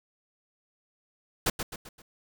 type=noise with echo; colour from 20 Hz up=pink; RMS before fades=-25 dBFS; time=1.46-1.5 s; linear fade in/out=5 ms; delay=130 ms; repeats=4; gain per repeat=-7 dB; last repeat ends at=2.02 s; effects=none